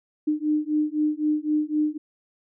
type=beating tone pair; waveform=sine; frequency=301.3 / 305.2 Hz; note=D4 / D#4; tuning=+44 / -33 cents; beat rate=3.9 Hz; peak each=-24 dBFS; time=0.27-1.98 s; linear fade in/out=10 ms; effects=none